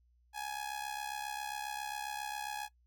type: tone with amplitude modulation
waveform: sawtooth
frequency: 837 Hz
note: G#5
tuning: 13 cents sharp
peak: -31 dBFS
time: 0.33-2.69 s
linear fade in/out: 50 ms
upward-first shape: sine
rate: 67.4 Hz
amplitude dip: 75%
effects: noise-tail reverb RT60 0.1 s tail -19 dB re dry + added 60 Hz sine -66 dBFS peak until 2.86 s

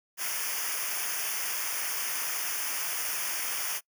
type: noise with comb filter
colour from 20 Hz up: white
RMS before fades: -32 dBFS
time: 0.17-3.81 s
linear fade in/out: 50 ms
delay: 0.25 ms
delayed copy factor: -1
effects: noise-tail reverb RT60 0.1 s tail -24 dB re dry

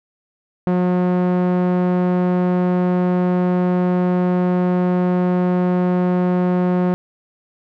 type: tone with low-pass filter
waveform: sawtooth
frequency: 180 Hz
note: F#3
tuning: 47 cents flat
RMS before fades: -17 dBFS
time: 0.67-6.94 s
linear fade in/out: 0 ms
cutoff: 1100 Hz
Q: 0.57
effects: none

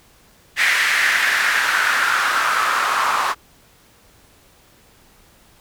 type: noise with band-pass filter sweep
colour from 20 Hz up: white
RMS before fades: -18 dBFS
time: 0.56-3.35 s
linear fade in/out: 50 ms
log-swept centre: 2000 to 1100 Hz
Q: 3.8
effects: pink hiss -52 dBFS RMS until 5.6 s

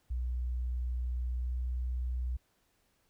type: tone with pitch glide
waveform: sine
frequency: 61.4 to 61.97 Hz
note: B1 to B1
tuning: -9 to +7 cents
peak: -31 dBFS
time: 0.1-2.37 s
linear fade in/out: 10 ms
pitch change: +16 cents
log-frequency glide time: 1.4-1.53 s
effects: pink hiss -73 dBFS RMS until 3.09 s

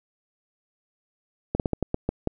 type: slowing click train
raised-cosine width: 2 ms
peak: -10 dBFS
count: 8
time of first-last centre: 1.55-2.274 s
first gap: 48 ms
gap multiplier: 1.25
effects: none

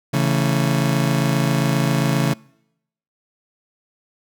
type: chord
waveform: 35% pulse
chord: A major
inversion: first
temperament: just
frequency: 137.5 / 165 / 220 Hz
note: C#3 / E3 / A3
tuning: -14 / +2 / 0 cents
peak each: -17 / -20 / -23 dBFS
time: 0.13-2.34 s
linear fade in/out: 10 ms
effects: noise-tail reverb RT60 0.8 s tail -25 dB re dry

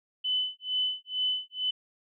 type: tone with tremolo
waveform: sine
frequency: 3014 Hz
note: F#7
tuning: 31 cents sharp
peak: -24 dBFS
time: 0.24-1.71 s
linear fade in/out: 10 ms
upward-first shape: sine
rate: 2.2 Hz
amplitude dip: 100%
effects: none

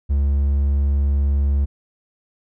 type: tone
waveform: triangle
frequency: 70.2 Hz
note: C#2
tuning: 22 cents sharp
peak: -13 dBFS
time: 0.09-1.66 s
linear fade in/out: 20 ms
effects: none

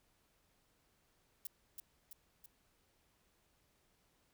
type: noise with echo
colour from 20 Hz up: violet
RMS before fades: -43 dBFS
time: 1.45-1.47 s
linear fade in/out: 2 ms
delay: 330 ms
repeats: 3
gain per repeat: -4 dB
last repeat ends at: 2.46 s
effects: pink hiss -75 dBFS RMS until 4.33 s

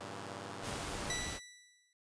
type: chord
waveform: 5% pulse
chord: G diminished seventh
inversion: none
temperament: equal with one note detuned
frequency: 97.6 / 116.54 / 138.59 / 164.81 Hz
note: G2 / Bb2 / Db3 / Fb3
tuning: -7 / 0 / 0 / 0 cents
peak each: -35 / -37 / -40 / -40 dBFS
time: 0-1.14 s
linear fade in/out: 10 ms
type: noise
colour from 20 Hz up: pink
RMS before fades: -42 dBFS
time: 0.61-1.4 s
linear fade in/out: 50 ms
type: tone with exponential decay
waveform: 15% pulse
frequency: 1966 Hz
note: B6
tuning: 8 cents flat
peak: -28 dBFS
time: 1.1-1.93 s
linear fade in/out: 1 ms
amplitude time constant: 180 ms
effects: resampled to 22050 Hz

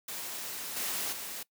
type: noise with level steps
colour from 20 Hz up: white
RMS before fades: -39 / -34 / -40 dBFS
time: 0.08-1.43 s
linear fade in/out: 5 ms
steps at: 0.76 / 1.12 s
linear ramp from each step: 10 ms
effects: noise-tail reverb RT60 0.1 s tail -21 dB re dry + high-pass 150 Hz 12 dB/octave

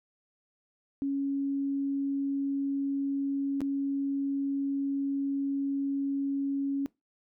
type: tone with dropouts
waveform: sine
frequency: 277.2 Hz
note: C#4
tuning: in tune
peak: -27 dBFS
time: 1.02-6.86 s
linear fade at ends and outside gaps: 0 ms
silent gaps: 3.606-3.616 s
effects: noise-tail reverb RT60 0.2 s tail -21 dB re dry

